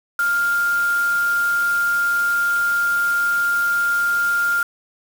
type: tone in noise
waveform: sine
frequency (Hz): 1402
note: F6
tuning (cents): +6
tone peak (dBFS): -16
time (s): 0.19-4.63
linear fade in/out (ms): 2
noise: white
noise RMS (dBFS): -34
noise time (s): 0.19-4.63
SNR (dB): +15
effects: none